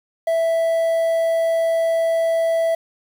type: tone with quantisation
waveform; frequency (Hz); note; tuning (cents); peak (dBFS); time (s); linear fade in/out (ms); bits
triangle; 659.3; E5; 0; -14; 0.27-2.75; 5; 7
effects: none